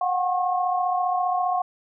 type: tone cluster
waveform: sine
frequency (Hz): 724 / 759 / 1084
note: F#5 / F#5 / C#6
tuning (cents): -38 / +44 / -39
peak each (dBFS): -22 / -30 / -27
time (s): 0.01-1.62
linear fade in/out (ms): 5
effects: none